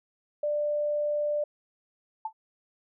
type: tone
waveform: sine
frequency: 592 Hz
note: D5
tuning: 14 cents sharp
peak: -25 dBFS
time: 0.43-1.44 s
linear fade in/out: 5 ms
type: tone with exponential decay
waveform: sine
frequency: 880 Hz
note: A5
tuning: in tune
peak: -26 dBFS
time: 2.25-2.33 s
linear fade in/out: 5 ms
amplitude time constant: 17 ms
effects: none